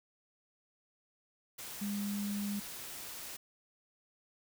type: tone in noise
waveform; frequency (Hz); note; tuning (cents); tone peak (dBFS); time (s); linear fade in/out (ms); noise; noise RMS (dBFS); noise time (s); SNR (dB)
sine; 203.6; G#3; -34; -34; 1.81-2.6; 10; white; -45; 1.58-3.37; +8
effects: none